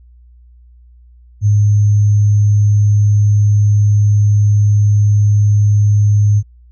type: tone with sample-and-hold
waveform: sine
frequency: 103.83 Hz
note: G#2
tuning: in tune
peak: -7 dBFS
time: 1.41-6.43 s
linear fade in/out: 50 ms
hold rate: 6300 Hz
effects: added 60 Hz sine -40 dBFS peak until 6.71 s + resampled to 16000 Hz